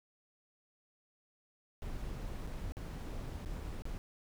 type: noise with dropouts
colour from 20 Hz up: brown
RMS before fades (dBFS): -41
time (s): 1.82-3.98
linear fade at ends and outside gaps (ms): 0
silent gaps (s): 2.468-2.474 / 2.721-2.769 / 3.449-3.459 / 3.821-3.854
effects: none